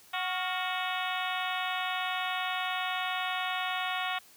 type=harmonic tone with a mistuned harmonic; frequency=370 Hz; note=F#4; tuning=in tune; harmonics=2 / 3 / 4 / 5 / 6 / 7 / 8 / 9 / 10; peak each=-35 / -37 / -38 / -39 / -40 / -40 / -41 / -42 / -42 dBFS; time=0.13-4.19 s; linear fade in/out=10 ms; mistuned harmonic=4; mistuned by=-73 cents; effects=white hiss -57 dBFS RMS until 4.36 s + high-pass 60 Hz 12 dB/octave